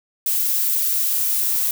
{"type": "noise with high-pass filter sweep", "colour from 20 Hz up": "violet", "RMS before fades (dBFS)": -20, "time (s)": [0.26, 1.71], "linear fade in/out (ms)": 2, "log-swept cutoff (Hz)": [230, 920], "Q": 2.4, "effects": []}